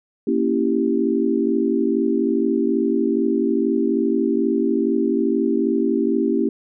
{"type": "chord", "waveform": "sine", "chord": "A# diminished seventh", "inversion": "none", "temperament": "equal", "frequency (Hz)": [233.1, 277.2, 329.6, 392], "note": ["A#3", "C#4", "E4", "G4"], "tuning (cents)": [0, 0, 0, 0], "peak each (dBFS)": -22, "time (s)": [0.27, 6.49], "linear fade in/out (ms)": 5, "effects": []}